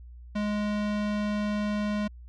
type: tone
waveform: square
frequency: 208.5 Hz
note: G#3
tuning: 7 cents sharp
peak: -27 dBFS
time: 0.35-2.08 s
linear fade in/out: 10 ms
effects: added 60 Hz sine -43 dBFS peak until 2.28 s + low-pass 4000 Hz 12 dB/octave